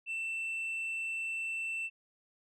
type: tone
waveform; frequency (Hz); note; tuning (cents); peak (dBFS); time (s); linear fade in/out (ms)
sine; 2675; E7; +25; -31; 0.06-1.9; 50
effects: tanh soft clip ceiling -33 dBFS